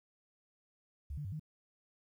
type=tone with pitch steps; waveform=sine; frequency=71.5 / 147 / 96.4 / 154.1 Hz; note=D2 / D3 / G2 / D#3; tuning=-46 / +2 / -28 / -16 cents; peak=-38 dBFS; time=1.1-1.396 s; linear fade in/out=5 ms; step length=74 ms; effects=12-bit